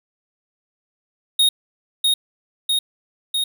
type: tone with echo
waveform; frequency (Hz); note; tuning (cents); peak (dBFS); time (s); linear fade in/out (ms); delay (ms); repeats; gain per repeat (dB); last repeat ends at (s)
square; 3729; A#7; 0; -13; 1.39-1.49; 5; 650; 3; -2; 3.44
effects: 9-bit